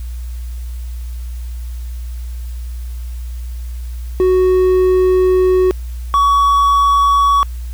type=tone pair in turn; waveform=triangle; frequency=370 / 1127.2 Hz; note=F#4 / C#6; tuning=0 / +29 cents; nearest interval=octave + perfect fifth; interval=1929 cents; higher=second; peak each=-7 dBFS; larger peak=neither; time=4.2-5.71 / 6.14-7.43 s; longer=first; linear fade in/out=0 ms; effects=added 60 Hz sine -22 dBFS peak until 7.73 s + white hiss -45 dBFS RMS until 7.73 s